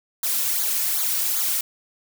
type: noise with flanger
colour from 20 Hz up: blue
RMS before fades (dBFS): -23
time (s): 0.23-1.61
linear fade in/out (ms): 5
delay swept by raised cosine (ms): 0.36 to 2.56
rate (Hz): 2.6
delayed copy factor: -0.9
effects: none